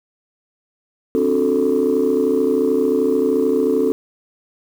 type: chord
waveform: sine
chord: D dominant seventh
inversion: third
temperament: just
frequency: 264.3 / 293.7 / 367.1 / 440.5 Hz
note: C4 / D4 / F#4 / A4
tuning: +18 / 0 / -14 / +2 cents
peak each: -19 / -21 / -20 / -16 dBFS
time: 1.15-3.92 s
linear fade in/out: 0 ms
effects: tanh soft clip ceiling -8 dBFS + 7-bit